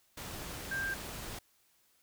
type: tone in noise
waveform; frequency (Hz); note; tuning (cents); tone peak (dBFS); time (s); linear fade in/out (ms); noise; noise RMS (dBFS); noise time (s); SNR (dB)
sine; 1586; G6; +20; -33; 0.71-0.94; 5; pink; -43; 0.17-1.39; +7
effects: white hiss -70 dBFS RMS until 2.02 s